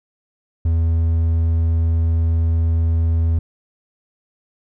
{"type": "tone", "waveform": "triangle", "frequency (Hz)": 82.2, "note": "E2", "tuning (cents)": -4, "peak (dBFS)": -12, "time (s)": [0.65, 3.39], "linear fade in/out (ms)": 5, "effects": []}